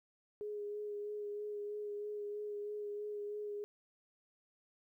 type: tone with vibrato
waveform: sine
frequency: 415.4 Hz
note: G#4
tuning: in tune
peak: -39 dBFS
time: 0.41-3.64 s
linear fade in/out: 0 ms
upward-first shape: sine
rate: 3.1 Hz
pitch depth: 18 cents each way
effects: 13-bit